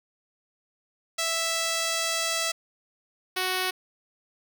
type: tone pair in turn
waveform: 5% pulse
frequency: 659.3 / 370.8 Hz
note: E5 / F#4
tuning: 0 / +4 cents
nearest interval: minor seventh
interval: 996 cents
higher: first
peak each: -14 dBFS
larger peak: neither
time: 1.18-2.52 / 3.36-3.71 s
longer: first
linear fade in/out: 10 ms
effects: none